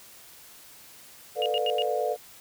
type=chord; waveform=sine; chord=B half-diminished seventh; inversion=third; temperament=just; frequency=444.5 / 493.9 / 592.7 / 711.2 Hz; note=A4 / B4 / D5 / F5; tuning=+18 / 0 / +16 / +31 cents; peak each=-30 dBFS; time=1.35-2.17 s; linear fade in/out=50 ms
type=tone bursts; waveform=sine; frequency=2852 Hz; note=F7; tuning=36 cents sharp; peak=-27 dBFS; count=4; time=1.42-1.821 s; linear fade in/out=0 ms; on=38 ms; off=83 ms
effects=white hiss -50 dBFS RMS until 2.4 s